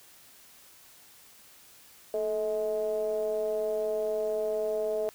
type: ring-modulated tone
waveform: triangle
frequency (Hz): 102.8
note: G#2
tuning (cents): -17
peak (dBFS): -22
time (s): 2.14-5.09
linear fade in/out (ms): 0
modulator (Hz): 536
effects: white hiss -55 dBFS RMS until 5.14 s